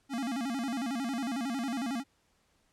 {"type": "tone with vibrato", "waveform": "square", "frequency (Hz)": 252.9, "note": "B3", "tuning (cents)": 41, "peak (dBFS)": -32, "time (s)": [0.09, 2.04], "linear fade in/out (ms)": 50, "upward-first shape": "square", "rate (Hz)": 11, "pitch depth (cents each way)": 150, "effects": ["pink hiss -71 dBFS RMS until 2.72 s", "low-pass 10000 Hz 12 dB/octave"]}